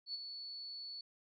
sine tone with ADSR envelope, 4435 Hz, C#8, in tune, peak -37 dBFS, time 0.06-1.01 s, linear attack 81 ms, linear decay 24 ms, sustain -7 dB, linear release 3 ms, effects none

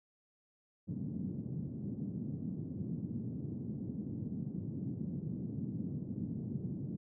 white band-pass noise, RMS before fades -40 dBFS, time 0.87-6.97 s, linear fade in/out 20 ms, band 110 to 240 Hz, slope 24 dB/octave, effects none

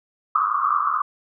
pink band-pass noise, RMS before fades -21 dBFS, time 0.35-1.02 s, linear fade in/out 5 ms, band 1100 to 1300 Hz, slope 96 dB/octave, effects none

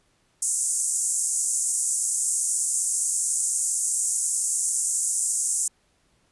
pink band-pass noise, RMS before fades -25 dBFS, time 0.42-5.68 s, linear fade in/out 5 ms, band 6900 to 9900 Hz, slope 48 dB/octave, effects pink hiss -66 dBFS RMS until 6.31 s + resampled to 24000 Hz

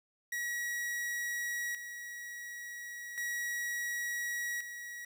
45% pulse tone with tremolo, 1915 Hz, A#6, 46 cents sharp, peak -34 dBFS, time 0.32-5.05 s, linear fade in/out 5 ms, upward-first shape square, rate 0.35 Hz, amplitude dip 60%, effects 10-bit

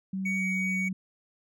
sine tone with pitch glide, 190.9 to 187.73 Hz, G3 to F#3, -46 to +25 cents, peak -29 dBFS, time 0.13-0.93 s, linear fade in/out 5 ms, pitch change -29 cents, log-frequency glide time 0.36-0.43 s
triangle tone, 2249 Hz, C#7, 24 cents sharp, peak -27 dBFS, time 0.25-0.89 s, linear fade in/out 10 ms
effects none

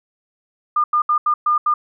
sine tone bursts at uneven times, 1209 Hz, D6, 50 cents sharp, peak -13 dBFS, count 6, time 0.76-0.84 / 0.93-1.02 / 1.09-1.18 / 1.26-1.34 / 1.46-1.58 / 1.66-1.74 s, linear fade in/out 5 ms, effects none

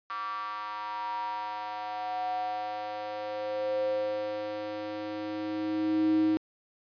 square tone with high-pass filter sweep, 105.3 Hz, G#2, 24 cents sharp, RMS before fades -32 dBFS, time 0.1-6.37 s, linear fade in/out 0 ms, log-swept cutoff 1200 to 300 Hz, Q 8.8, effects resampled to 11025 Hz

